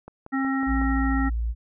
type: click train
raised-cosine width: 1 ms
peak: -26 dBFS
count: 5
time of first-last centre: 0.08-0.815 s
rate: 5.44 Hz
type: harmonic tone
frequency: 268.6 Hz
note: C4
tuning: 46 cents sharp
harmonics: 1 / 3 / 5 / 7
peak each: -23 / -33 / -32 / -32 dBFS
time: 0.32-1.3 s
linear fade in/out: 20 ms
type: tone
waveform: sine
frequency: 57.2 Hz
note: A#1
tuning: 32 cents flat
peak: -23 dBFS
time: 0.66-1.55 s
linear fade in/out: 50 ms
effects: none